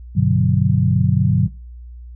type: chord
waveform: sine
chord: G major seventh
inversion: none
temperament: equal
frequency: 98 / 123.47 / 146.83 / 185 Hz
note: G2 / B2 / D3 / F#3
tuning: 0 / 0 / 0 / 0 cents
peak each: -18 dBFS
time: 0.15-1.48 s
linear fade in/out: 20 ms
effects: noise-tail reverb RT60 0.3 s tail -20 dB re dry + added 60 Hz sine -33 dBFS peak until 2.15 s